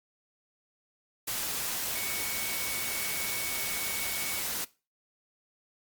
sine tone in noise, 2232 Hz, C#7, 11 cents sharp, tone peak -38 dBFS, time 1.95-4.41 s, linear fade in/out 10 ms, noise white, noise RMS -33 dBFS, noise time 1.27-4.65 s, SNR -8 dB, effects noise-tail reverb RT60 0.3 s tail -20 dB re dry + Opus 48 kbps

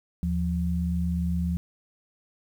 sine tone pair together, 77.78 / 174.61 Hz, D#2 / F3, 0 / 0 cents, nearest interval octave + major second, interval 1400 cents, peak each -27 / -26 dBFS, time 0.23-1.57 s, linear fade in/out 0 ms, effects 9-bit

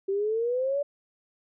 sine exponential sweep, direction up, 384.1 to 582 Hz, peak -24 dBFS, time 0.08-0.83 s, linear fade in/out 10 ms, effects none

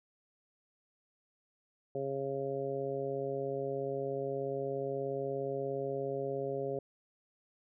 harmonic tone, 136.9 Hz, C#3, 21 cents flat, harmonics 1 / 2 / 3 / 4 / 5, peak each -43 / -45 / -36 / -38 / -44 dBFS, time 1.95-6.79 s, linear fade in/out 2 ms, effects none

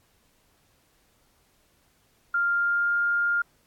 sine tone with pitch glide, 1396.9 to 1406.6 Hz, F6 to F6, 0 to +12 cents, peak -21 dBFS, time 2.34-3.42 s, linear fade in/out 5 ms, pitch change +12 cents, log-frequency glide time 2.46-2.97 s, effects pink hiss -65 dBFS RMS until 3.66 s + AAC 64 kbps

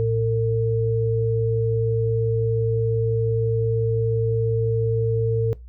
sine tone pair together, 112.9 / 452.9 Hz, A2 / A#4, +45 / -50 cents, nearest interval 2 octaves, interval 2405 cents, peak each -21 dBFS, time 0-5.53 s, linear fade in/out 0 ms, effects noise-tail reverb RT60 0.2 s tail -20 dB re dry + added 60 Hz sine -38 dBFS peak until 5.68 s

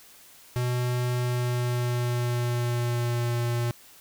square tone with pitch glide, 123.47 to 119.26 Hz, B2 to A#2, 0 to +40 cents, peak -25 dBFS, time 0.56-3.71 s, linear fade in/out 0 ms, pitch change -60 cents, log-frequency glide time 1.15-3.36 s, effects white hiss -52 dBFS RMS until 4 s

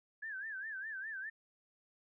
sine tone with vibrato, 1658 Hz, G#6, 3 cents flat, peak -40 dBFS, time 0.22-1.3 s, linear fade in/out 10 ms, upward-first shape sine, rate 4.9 Hz, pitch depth 150 cents each way, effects none

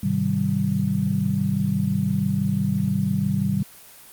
sine chord, Ab major seventh, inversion none, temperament just, 103.83 / 129.78 / 155.74 / 194.67 Hz, Ab2 / C3 / Eb3 / G3, 0 / -14 / +2 / -12 cents, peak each -28 / -27 / -26 / -22 dBFS, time 0.03-3.63 s, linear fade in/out 5 ms, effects white hiss -46 dBFS RMS until 4.12 s + Opus 24 kbps

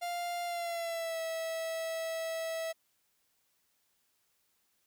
45% pulse tone with pitch glide, 698.5 to 651.7 Hz, F5 to E5, 0 to -20 cents, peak -34 dBFS, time 0.01-2.73 s, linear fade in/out 20 ms, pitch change -120 cents, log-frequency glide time 0.45-1.2 s, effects white hiss -75 dBFS RMS until 4.86 s

